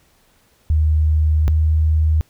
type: tone pair in turn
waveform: sine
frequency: 77.3 / 78.2 Hz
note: D#2 / D#2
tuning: -11 / +9 cents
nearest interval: unison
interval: 20 cents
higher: second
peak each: -12 dBFS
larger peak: neither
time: 0.7-1.48 / 1.48-2.21 s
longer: first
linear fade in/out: 0 ms
effects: pink hiss -57 dBFS RMS until 2.29 s